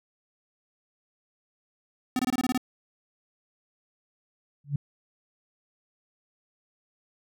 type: tone bursts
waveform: square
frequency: 253.6 Hz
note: B3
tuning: 46 cents sharp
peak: -24 dBFS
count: 8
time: 2.16-2.577 s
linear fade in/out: 2 ms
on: 32 ms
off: 23 ms
type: tone with exponential growth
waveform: sine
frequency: 143.2 Hz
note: D3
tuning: 43 cents flat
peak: -20 dBFS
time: 4.64-4.76 s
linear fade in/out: 5 ms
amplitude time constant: 26 ms
effects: none